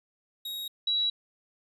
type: tone pair in turn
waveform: 45% pulse / sine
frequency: 3787 / 3898 Hz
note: A#7 / B7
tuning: +27 / -23 cents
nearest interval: minor second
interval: 50 cents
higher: second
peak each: -34 / -24 dBFS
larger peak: second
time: 0.45-0.68 / 0.87-1.1 s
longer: neither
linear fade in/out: 5 ms
effects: resampled to 32000 Hz